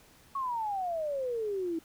sine exponential sweep, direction down, 1118 to 319.6 Hz, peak -30 dBFS, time 0.35-1.79 s, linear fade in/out 5 ms, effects pink hiss -59 dBFS RMS until 1.84 s

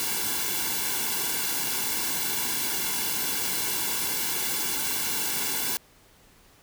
white noise with comb filter, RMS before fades -28 dBFS, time 0-5.77 s, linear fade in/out 0 ms, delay 1.6 ms, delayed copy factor -0.8, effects pink hiss -57 dBFS RMS until 6.62 s

